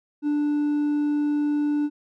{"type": "tone with hard clipping", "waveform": "triangle", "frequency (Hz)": 294.3, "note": "D4", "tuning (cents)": 4, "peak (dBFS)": -21, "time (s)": [0.22, 1.9], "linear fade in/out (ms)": 50, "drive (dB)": 5, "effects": []}